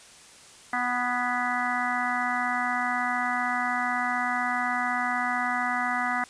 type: harmonic tone with a mistuned harmonic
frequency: 246.9 Hz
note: B3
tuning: in tune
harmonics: 1 / 3 / 4 / 5 / 6 / 7 / 8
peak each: -35 / -30 / -34 / -31 / -34 / -34 / -31 dBFS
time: 0.73-6.24 s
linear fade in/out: 2 ms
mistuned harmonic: 7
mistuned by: -33 cents
effects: white hiss -50 dBFS RMS until 6.29 s + resampled to 22050 Hz